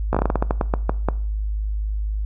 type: slowing click train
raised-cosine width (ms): 1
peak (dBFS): -5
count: 14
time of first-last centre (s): 0.13-1.086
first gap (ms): 16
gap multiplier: 1.23
effects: noise-tail reverb RT60 0.5 s tail -19 dB re dry + added 52 Hz sine -21 dBFS peak until 2.25 s